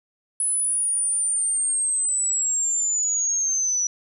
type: linear sweep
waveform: sine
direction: down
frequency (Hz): 10180 to 5860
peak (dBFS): -20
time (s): 0.4-3.87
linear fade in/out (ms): 2
effects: none